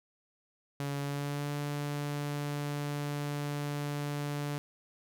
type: tone with pitch glide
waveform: sawtooth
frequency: 141.7 to 145.35 Hz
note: C#3 to D3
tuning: +38 to -18 cents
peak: -29 dBFS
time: 0.8-4.58 s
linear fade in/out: 0 ms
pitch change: +44 cents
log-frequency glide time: 1-1.52 s
effects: none